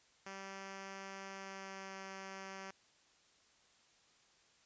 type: tone with pitch glide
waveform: 5% pulse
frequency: 194.2 to 192.64 Hz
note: G3 to G3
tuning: -16 to -30 cents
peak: -35 dBFS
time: 0.26-2.71 s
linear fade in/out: 5 ms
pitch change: -14 cents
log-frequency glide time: 1.28-1.91 s
effects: white hiss -69 dBFS RMS until 4.65 s + resampled to 16000 Hz